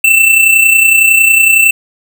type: tone with amplitude modulation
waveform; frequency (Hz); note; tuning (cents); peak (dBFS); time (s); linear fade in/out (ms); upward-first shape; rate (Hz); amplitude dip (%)
square; 2671; E7; +22; -3; 0.04-1.71; 5; sine; 30.9; 50
effects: none